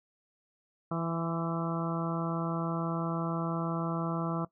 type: harmonic tone with a mistuned harmonic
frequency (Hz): 166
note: E3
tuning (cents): +12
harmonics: 1 / 2 / 3 / 4 / 5 / 6 / 7 / 8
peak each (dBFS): -32 / -37 / -42 / -39 / -44 / -43 / -40 / -41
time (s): 0.91-4.45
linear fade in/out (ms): 5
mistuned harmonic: 6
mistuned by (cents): +37
effects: noise-tail reverb RT60 0.1 s tail -18 dB re dry